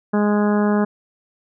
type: harmonic tone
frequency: 207.7 Hz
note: G#3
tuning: in tune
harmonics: 1 / 2 / 3 / 4 / 5 / 6 / 7 / 8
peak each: -16 / -22 / -26 / -28 / -30 / -32 / -33 / -34 dBFS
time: 0.13-0.85 s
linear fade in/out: 10 ms
effects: none